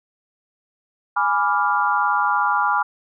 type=chord; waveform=sine; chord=G# diminished seventh; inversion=none; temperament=equal; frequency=830.6 / 987.8 / 1174.7 / 1396.9 Hz; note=G#5 / B5 / D6 / F6; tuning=0 / 0 / 0 / 0 cents; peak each=-22 dBFS; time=1.16-2.83 s; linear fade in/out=10 ms; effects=none